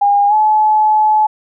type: tone with pitch glide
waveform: sine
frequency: 811 to 857.7 Hz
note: G#5 to A5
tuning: -41 to -44 cents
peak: -8 dBFS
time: 0.01-1.27 s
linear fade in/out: 10 ms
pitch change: +97 cents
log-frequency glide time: 0.28-0.34 s
effects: none